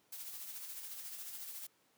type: noise with tremolo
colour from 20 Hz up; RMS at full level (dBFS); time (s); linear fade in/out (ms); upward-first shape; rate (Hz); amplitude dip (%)
blue; -45; 0.12-1.67; 5; sine; 14; 40
effects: pink hiss -72 dBFS RMS until 1.97 s + high-pass 200 Hz 12 dB/octave